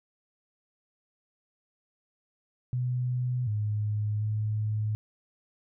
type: tone with pitch steps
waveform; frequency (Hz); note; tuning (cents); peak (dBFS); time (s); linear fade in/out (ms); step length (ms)
sine; 124.8 / 105.5 / 107.2; B2 / G#2 / A2; +19 / +28 / -45; -26; 2.73-4.95; 0; 740
effects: none